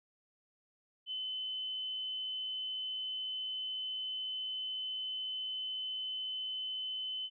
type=tone; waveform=sine; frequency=3038 Hz; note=F#7; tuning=45 cents sharp; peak=-36 dBFS; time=1.06-7.3 s; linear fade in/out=50 ms; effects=none